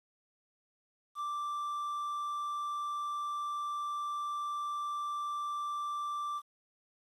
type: tone with quantisation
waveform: triangle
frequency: 1174.7 Hz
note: D6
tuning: in tune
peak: -32 dBFS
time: 1.15-6.42 s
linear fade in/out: 50 ms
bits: 10
effects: resampled to 32000 Hz